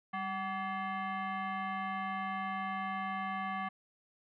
sine tone with frequency modulation, 196 Hz, G3, in tune, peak -34 dBFS, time 0.13-3.69 s, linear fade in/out 10 ms, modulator 954 Hz, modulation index 1.7, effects none

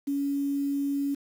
sine tone with quantisation, 280.9 Hz, C#4, 23 cents sharp, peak -25 dBFS, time 0.07-1.15 s, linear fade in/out 10 ms, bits 8, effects none

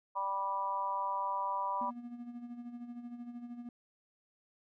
harmonic tone, 196 Hz, G3, in tune, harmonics 3 / 4 / 5 / 6, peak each -44 / -43 / -33 / -42 dBFS, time 0.15-1.91 s, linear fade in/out 20 ms
triangle tone with tremolo, 240 Hz, B3, 49 cents flat, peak -38 dBFS, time 1.81-3.69 s, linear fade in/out 2 ms, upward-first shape sine, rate 13 Hz, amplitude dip 60%
effects none

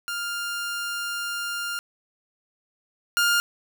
sawtooth tone pair in turn, 1400 / 1407.9 Hz, F6 / F6, +4 / +14 cents, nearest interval unison, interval 10 cents, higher second, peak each -24 / -15 dBFS, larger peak second, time 0.08-1.79 / 3.17-3.4 s, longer first, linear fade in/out 0 ms, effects none

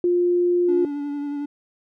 sine tone, 352.6 Hz, F4, 17 cents sharp, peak -16 dBFS, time 0.04-0.85 s, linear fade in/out 2 ms
triangle tone with vibrato, 287.9 Hz, D4, 34 cents flat, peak -23 dBFS, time 0.68-1.46 s, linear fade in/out 10 ms, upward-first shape sine, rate 11 Hz, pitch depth 19 cents each way
effects none

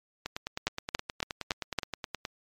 two click trains, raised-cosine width 0.2 ms, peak -16 / -9 dBFS, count 20 / 5, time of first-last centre 0.26-2.252 / 0.67-1.787 s, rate 9.54 / 3.58 Hz, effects MP3 96 kbps

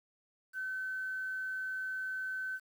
sine tone with quantisation, 1526 Hz, G6, 47 cents flat, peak -35 dBFS, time 0.53-2.6 s, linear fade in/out 50 ms, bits 10, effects none

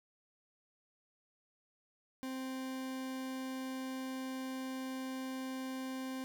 40% pulse tone, 261.6 Hz, C4, in tune, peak -38 dBFS, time 2.23-6.24 s, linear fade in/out 0 ms, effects none

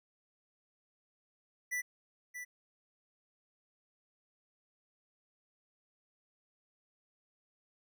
square tone with echo, 1975.5 Hz, B6, in tune, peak -34 dBFS, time 1.71-1.82 s, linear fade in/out 20 ms, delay 630 ms, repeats 1, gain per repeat -8 dB, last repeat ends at 2.45 s, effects none

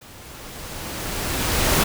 pink noise with level ramp, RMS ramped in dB -44 to -17 dBFS, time 0.01-1.84 s, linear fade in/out 10 ms, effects none

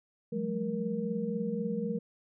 sine tone cluster, 174.4 / 190.8 / 214.7 / 470.2 Hz, F3 / G3 / A3 / A#4, -2 / -47 / -42 / +15 cents, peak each -38 / -37 / -34 / -35 dBFS, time 0.32-1.99 s, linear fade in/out 10 ms, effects none

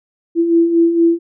sine beating tone pair, 331.9 / 336.2 Hz, E4 / E4, +12 / +34 cents, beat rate 4.3 Hz, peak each -18 / -10 dBFS, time 0.35-1.19 s, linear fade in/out 50 ms, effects none

